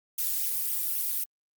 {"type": "noise with flanger", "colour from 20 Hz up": "violet", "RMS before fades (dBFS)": -29, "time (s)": [0.18, 1.24], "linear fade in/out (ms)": 5, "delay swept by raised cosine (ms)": [0.32, 2.92], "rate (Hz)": 3.8, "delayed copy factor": 0.9, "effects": ["Opus 48 kbps"]}